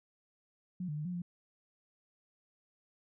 sine tone with pitch steps, 181.4 / 149.3 / 151.1 / 179.1 / 174.8 Hz, F#3 / D3 / D3 / F3 / F3, -34 / +29 / +50 / +44 / +2 cents, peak -35 dBFS, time 0.8-1.22 s, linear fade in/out 5 ms, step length 84 ms, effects none

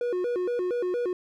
triangle tone with vibrato, 418.5 Hz, G#4, 13 cents sharp, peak -23 dBFS, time 0.01-1.13 s, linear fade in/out 2 ms, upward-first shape square, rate 4.3 Hz, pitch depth 250 cents each way, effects none

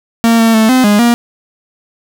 45% pulse tone with pitch steps, 229.9 / 226.5 / 220.3 / 256.7 / 206.6 / 237.2 Hz, A#3 / A#3 / A3 / C4 / G#3 / A#3, -24 / -50 / +2 / -33 / -9 / +30 cents, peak -6 dBFS, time 0.24-1.14 s, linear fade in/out 0 ms, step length 150 ms, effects none

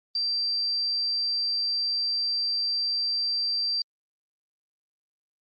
sine tone, 4699 Hz, D8, in tune, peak -24 dBFS, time 0.15-3.82 s, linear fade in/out 2 ms, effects Opus 24 kbps

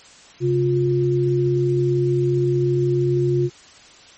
sine tone pair together, 134.4 / 354.1 Hz, C3 / F4, +47 / +24 cents, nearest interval octave + perfect fourth, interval 1677 cents, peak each -19 / -18 dBFS, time 0.4-3.5 s, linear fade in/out 50 ms, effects white hiss -46 dBFS RMS until 4.17 s + MP3 32 kbps

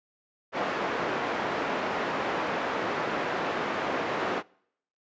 pink band-pass noise, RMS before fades -30 dBFS, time 0.52-4.43 s, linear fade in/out 50 ms, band 340 to 1800 Hz, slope 12 dB/octave, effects noise-tail reverb RT60 0.7 s tail -26 dB re dry + resampled to 16000 Hz

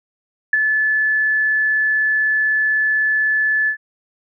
sine tone with ADSR envelope, 1732 Hz, A6, 28 cents flat, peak -9 dBFS, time 0.53-3.77 s, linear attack 4 ms, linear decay 22 ms, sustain -5 dB, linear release 88 ms, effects none

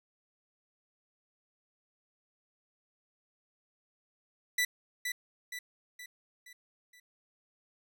sawtooth tone with echo, 1975.5 Hz, B6, in tune, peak -23 dBFS, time 4.58-4.65 s, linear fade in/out 5 ms, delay 470 ms, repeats 5, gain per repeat -6 dB, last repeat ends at 7 s, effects none

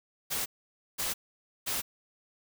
white noise bursts, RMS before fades -32 dBFS, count 3, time 0.3-1.82 s, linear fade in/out 20 ms, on 160 ms, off 520 ms, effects none

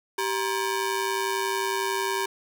sawtooth ring-modulated tone, 667 Hz, E5, 20 cents sharp, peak -18 dBFS, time 0.18-2.26 s, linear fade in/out 5 ms, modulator 278 Hz, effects none

